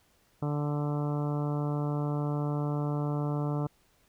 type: harmonic tone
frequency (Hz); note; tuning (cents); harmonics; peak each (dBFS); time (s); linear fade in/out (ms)
146.83; D3; 0; 1 / 2 / 3 / 4 / 5 / 6 / 7 / 8 / 9; -29 / -35 / -39 / -41 / -43 / -45 / -46 / -47 / -48; 0.42-3.67; 5
effects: pink hiss -67 dBFS RMS until 4.08 s